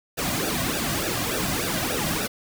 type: noise with flanger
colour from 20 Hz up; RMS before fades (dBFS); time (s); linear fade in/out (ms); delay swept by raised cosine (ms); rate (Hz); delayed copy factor
pink; -26; 0.17-2.28; 20; 0.93 to 2.33; 3.4; -0.85
effects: none